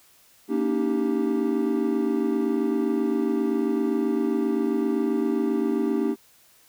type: chord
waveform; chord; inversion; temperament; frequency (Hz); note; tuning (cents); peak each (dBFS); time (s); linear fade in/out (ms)
triangle; Eb dominant seventh; second; equal with one note detuned; 233.1 / 283.5 / 311.1 / 392; Bb3 / Db4 / Eb4 / G4; 0 / +39 / 0 / 0; -25; 0.48-6.16; 50
effects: white hiss -57 dBFS RMS until 6.68 s